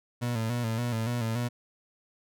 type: tone with vibrato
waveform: 30% pulse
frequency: 116.54 Hz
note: A#2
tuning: in tune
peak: -25 dBFS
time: 0.21-1.49 s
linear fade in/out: 20 ms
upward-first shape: square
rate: 3.5 Hz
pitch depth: 63 cents each way
effects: none